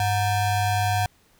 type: ring-modulated tone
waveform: square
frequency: 415.3 Hz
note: G#4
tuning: in tune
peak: -18 dBFS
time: 0-1.06 s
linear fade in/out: 2 ms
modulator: 315 Hz
effects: pink hiss -60 dBFS RMS until 1.39 s